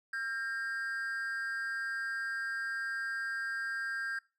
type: tone with amplitude modulation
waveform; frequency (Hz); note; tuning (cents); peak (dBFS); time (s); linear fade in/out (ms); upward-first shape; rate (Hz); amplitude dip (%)
triangle; 1600; G6; +35; -29; 0.13-4.19; 5; sine; 241; 70
effects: noise-tail reverb RT60 0.3 s tail -21 dB re dry